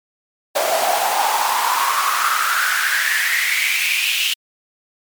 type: noise with high-pass filter sweep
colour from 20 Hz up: pink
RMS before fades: -18 dBFS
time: 0.55-4.34 s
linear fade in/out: 10 ms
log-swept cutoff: 620 to 2900 Hz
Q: 6.3
effects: MP3 96 kbps